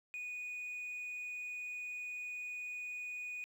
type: tone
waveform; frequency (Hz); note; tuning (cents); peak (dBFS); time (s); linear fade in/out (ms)
sine; 2471; D#7; -13; -38; 0.14-3.44; 0
effects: tanh soft clip ceiling -39 dBFS + 11-bit